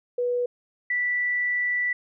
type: tone pair in turn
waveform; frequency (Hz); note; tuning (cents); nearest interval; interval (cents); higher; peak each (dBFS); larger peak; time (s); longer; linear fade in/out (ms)
sine; 489 / 1966.8; B4 / B6; -17 / -8; 2 octaves; 2409; second; -22; neither; 0.18-0.46 / 0.9-1.93; second; 5
effects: none